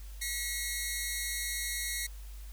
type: tone pair together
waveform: 10% pulse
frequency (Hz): 1925 / 2162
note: B6 / C#7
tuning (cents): -45 / -44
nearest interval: major second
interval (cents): 201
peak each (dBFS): -27 / -27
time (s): 0.21-2.07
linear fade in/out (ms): 10
effects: added 50 Hz sine -42 dBFS peak until 2.52 s + white hiss -57 dBFS RMS until 2.52 s